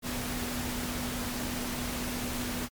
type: tone in noise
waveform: sine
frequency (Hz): 245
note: B3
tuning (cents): -14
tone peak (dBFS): -36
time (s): 0.02-2.69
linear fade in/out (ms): 50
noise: pink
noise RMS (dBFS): -35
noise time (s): 0.02-2.69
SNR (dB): -4
effects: MP3 96 kbps